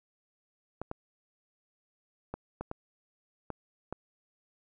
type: clicks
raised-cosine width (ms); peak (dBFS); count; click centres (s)
1; -22; 7; 0.816 / 0.914 / 2.34 / 2.61 / 2.714 / 3.503 / 3.926
effects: none